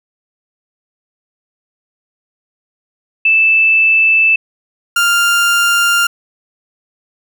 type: tone pair in turn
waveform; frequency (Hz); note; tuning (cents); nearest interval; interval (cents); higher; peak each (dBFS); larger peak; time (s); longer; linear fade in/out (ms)
sine / 30% pulse; 2637 / 1396.9; E7 / F6; 0 / 0; major seventh; 1100; first; -7; neither; 3.25-4.36 / 4.96-6.07; neither; 5
effects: none